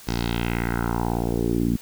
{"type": "tone with low-pass filter sweep", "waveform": "10% pulse", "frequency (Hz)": 58.27, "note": "A#1", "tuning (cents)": 0, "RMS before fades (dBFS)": -24, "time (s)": [0.07, 1.77], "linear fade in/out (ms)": 10, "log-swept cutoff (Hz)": [5800, 230], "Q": 2.7, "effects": ["white hiss -45 dBFS RMS until 1.81 s"]}